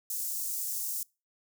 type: high-pass noise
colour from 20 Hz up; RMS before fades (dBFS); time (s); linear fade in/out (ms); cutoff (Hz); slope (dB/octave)
white; -34; 0.1-1.03; 2; 6200; 24
effects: noise-tail reverb RT60 0.3 s tail -26 dB re dry